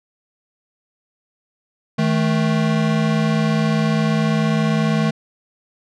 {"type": "tone pair together", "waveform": "square", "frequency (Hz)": [157.77, 217.9], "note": ["D#3", "A3"], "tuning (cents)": [24, -17], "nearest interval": "tritone", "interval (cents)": 559, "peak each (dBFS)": -19, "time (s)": [1.98, 5.11], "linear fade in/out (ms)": 10, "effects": ["low-pass 5000 Hz 12 dB/octave"]}